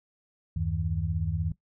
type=tone cluster; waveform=sine; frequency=78.8 / 95.3 / 158.2 Hz; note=D#2 / G2 / D#3; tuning=+23 / -48 / +29 cents; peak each=-31 dBFS; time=0.56-1.52 s; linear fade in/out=5 ms; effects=noise-tail reverb RT60 0.1 s tail -17 dB re dry

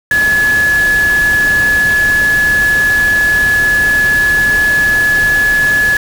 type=tone in noise; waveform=sine; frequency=1703 Hz; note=G#6; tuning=43 cents sharp; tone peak=-8 dBFS; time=0.11-5.97 s; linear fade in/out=2 ms; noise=pink; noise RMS=-22 dBFS; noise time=0.11-5.97 s; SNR=+11 dB; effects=none

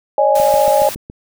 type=chord; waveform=sine; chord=C# suspended second; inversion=none; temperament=equal with one note detuned; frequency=554.4 / 609.4 / 830.6 Hz; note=C#5 / D#5 / G#5; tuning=0 / -36 / 0 cents; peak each=-14 dBFS; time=0.18-0.89 s; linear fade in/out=2 ms
type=noise; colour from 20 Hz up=white; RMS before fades=-27 dBFS; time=0.35-0.95 s; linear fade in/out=5 ms
type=click train; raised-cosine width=3 ms; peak=-18 dBFS; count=6; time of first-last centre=0.4-1.099 s; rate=7.15 Hz
effects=none

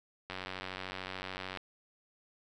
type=click train; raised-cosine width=0.3 ms; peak=-23 dBFS; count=120; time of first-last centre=0.3-1.573 s; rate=93.5 Hz; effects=none

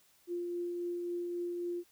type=tone with tremolo; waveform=sine; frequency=349.2 Hz; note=F4; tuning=in tune; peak=-33 dBFS; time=0.27-1.84 s; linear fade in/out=50 ms; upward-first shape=triangle; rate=3.7 Hz; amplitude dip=25%; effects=white hiss -67 dBFS RMS until 1.91 s

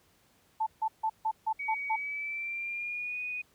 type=tone bursts; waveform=sine; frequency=880 Hz; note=A5; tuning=in tune; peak=-26 dBFS; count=7; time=0.6-1.962 s; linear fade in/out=10 ms; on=66 ms; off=150 ms
type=tone with pitch glide; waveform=sine; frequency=2259 to 2478 Hz; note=C#7 to D#7; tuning=+32 to -8 cents; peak=-33 dBFS; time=1.59-3.42 s; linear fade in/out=10 ms; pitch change=+160 cents; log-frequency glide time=1.91-3.2 s
effects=pink hiss -66 dBFS RMS until 3.54 s + high-pass 60 Hz 12 dB/octave

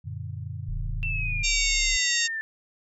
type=chord; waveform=sine; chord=Gb augmented; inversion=none; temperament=equal with one note detuned; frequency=93.14 / 116.54 / 146.83 Hz; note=Gb2 / Bb2 / D3; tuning=+12 / 0 / 0 cents; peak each=-35 / -36 / -38 dBFS; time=0.04-1.44 s; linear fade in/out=20 ms
type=tone; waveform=sine; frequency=36.21 Hz; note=D1; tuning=24 cents flat; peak=-28 dBFS; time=0.68-1.97 s; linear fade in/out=10 ms
type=exponential sweep; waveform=sine; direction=down; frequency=2694 to 1760 Hz; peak=-28 dBFS; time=1.03-2.41 s; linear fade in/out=0 ms
type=harmonic tone; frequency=920 Hz; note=A#5; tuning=23 cents flat; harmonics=3 / 4 / 5 / 6 / 7 / 8; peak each=-29 / -30 / -31 / -31 / -30 / -30 dBFS; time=1.43-2.28 s; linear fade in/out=20 ms
effects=none

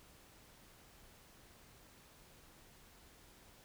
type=silence; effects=pink hiss -62 dBFS RMS until 3.64 s

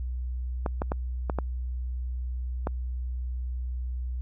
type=clicks; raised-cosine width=1 ms; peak=-14 dBFS; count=6; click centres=0.662 / 0.819 / 0.919 / 1.298 / 1.387 / 2.671 s; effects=added 62 Hz sine -29 dBFS peak until 4.21 s

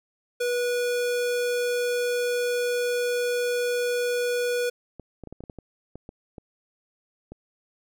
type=tone; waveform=square; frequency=487.1 Hz; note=B4; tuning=24 cents flat; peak=-24 dBFS; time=0.4-4.7 s; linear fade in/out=10 ms
type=clicks; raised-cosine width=2 ms; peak=-26 dBFS; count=12; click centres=4.997 / 5.237 / 5.273 / 5.326 / 5.406 / 5.438 / 5.498 / 5.587 / 5.956 / 6.091 / 6.382 / 7.32 s
effects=none

